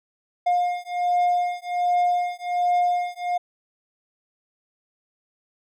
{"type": "beating tone pair", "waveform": "triangle", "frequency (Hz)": [710, 711.3], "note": ["F5", "F5"], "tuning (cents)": [28, 32], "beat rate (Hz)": 1.3, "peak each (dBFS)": -21, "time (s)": [0.46, 3.38], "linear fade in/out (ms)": 10, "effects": []}